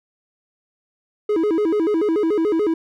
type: tone with vibrato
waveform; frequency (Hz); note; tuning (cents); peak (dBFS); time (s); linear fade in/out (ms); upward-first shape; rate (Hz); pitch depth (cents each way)
triangle; 370; F#4; 0; -14; 1.29-2.74; 5; square; 6.9; 220
effects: none